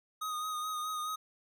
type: tone with vibrato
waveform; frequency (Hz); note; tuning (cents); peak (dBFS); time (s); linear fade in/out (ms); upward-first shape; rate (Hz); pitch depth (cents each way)
square; 1245; D#6; +1; -35; 0.21-1.16; 10; sine; 4.7; 28
effects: none